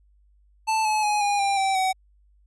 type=tone with pitch steps; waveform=square; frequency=880 / 857.9 / 836.4 / 815.4 / 794.9 / 775 / 755.5 Hz; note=A5 / A5 / G#5 / G#5 / G5 / G5 / F#5; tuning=0 / -44 / +12 / -32 / +24 / -20 / +36 cents; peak=-21 dBFS; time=0.67-1.93 s; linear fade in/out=20 ms; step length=180 ms; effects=added 50 Hz sine -56 dBFS peak until 2.46 s + resampled to 24000 Hz